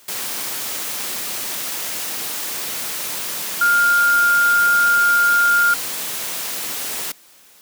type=tone in noise; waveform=sine; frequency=1408 Hz; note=F6; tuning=14 cents sharp; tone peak=-12 dBFS; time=3.61-5.74 s; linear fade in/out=5 ms; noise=white; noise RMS=-26 dBFS; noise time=0.08-7.12 s; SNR=+11 dB; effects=white hiss -49 dBFS RMS until 7.61 s + high-pass 150 Hz 12 dB/octave